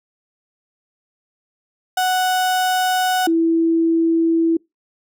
35% pulse / sine tone pair in turn, 740 / 329.6 Hz, F#5 / E4, 0 / 0 cents, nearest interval octave + major second, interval 1400 cents, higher first, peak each -14 / -13 dBFS, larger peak second, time 1.97-3.27 / 3.27-4.57 s, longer neither, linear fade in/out 5 ms, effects noise-tail reverb RT60 0.2 s tail -26 dB re dry

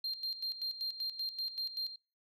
sine tone with tremolo, 4187 Hz, C8, in tune, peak -31 dBFS, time 0.04-1.96 s, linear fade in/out 5 ms, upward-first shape square, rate 5.2 Hz, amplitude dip 75%, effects noise-tail reverb RT60 0.3 s tail -24 dB re dry + tanh soft clip ceiling -33 dBFS

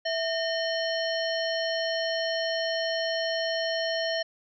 harmonic tone with a mistuned harmonic, 610 Hz, D#5, 34 cents flat, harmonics 1 / 3 / 5 / 7 / 9, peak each -28 / -33 / -35 / -36 / -38 dBFS, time 0.05-4.23 s, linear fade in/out 10 ms, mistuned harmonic 1, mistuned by +130 cents, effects none

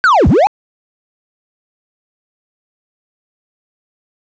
triangle linear two-way sweep, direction down then up, 1568 to 50.9 to 879 Hz, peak -4 dBFS, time 0.04-0.47 s, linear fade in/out 0 ms, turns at 0.28 s, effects resampled to 16000 Hz + 7-bit

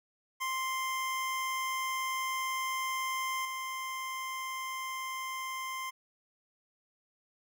25% pulse tone with level steps, 1047 Hz, C6, 1 cent sharp, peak -28 / -32 dBFS, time 0.4-5.91 s, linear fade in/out 20 ms, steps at 3.45 s, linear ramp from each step 2 ms, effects none

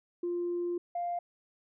sine tone pair in turn, 349.2 / 698.4 Hz, F4 / F5, 0 / 0 cents, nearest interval octave, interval 1200 cents, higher second, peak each -29 / -30 dBFS, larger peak first, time 0.23-0.78 / 0.95-1.19 s, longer first, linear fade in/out 5 ms, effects tanh soft clip ceiling -26 dBFS

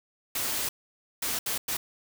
white noise bursts at uneven times, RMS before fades -30 dBFS, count 4, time 0.35-0.69 / 1.22-1.39 / 1.46-1.58 / 1.68-1.77 s, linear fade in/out 5 ms, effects none

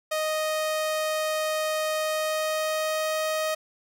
sawtooth tone with pitch glide, 622.3 to 626.3 Hz, D#5 to D#5, 0 to +11 cents, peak -21 dBFS, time 0.11-3.55 s, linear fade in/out 10 ms, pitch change +11 cents, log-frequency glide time 1.96-3.18 s, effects none

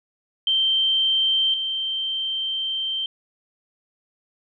sine tone pair in turn, 3131 / 3131 Hz, G7 / G7, -3 / -3 cents, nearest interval unison, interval 0 cents, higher neither, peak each -17 / -23 dBFS, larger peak first, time 0.47-1.54 / 1.54-3.06 s, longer second, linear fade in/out 2 ms, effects none

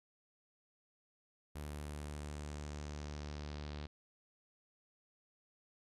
sawtooth tone with low-pass filter sweep, 74 Hz, D2, 14 cents sharp, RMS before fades -45 dBFS, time 1.55-3.87 s, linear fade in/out 10 ms, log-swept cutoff 12000 to 4200 Hz, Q 2.2, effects none

